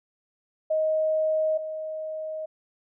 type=tone pair in turn; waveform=sine; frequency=627 / 627 Hz; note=D#5 / D#5; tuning=+13 / +13 cents; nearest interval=unison; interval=0 cents; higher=neither; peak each=-21 / -30 dBFS; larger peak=first; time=0.7-1.58 / 1.58-2.46 s; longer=neither; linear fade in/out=10 ms; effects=none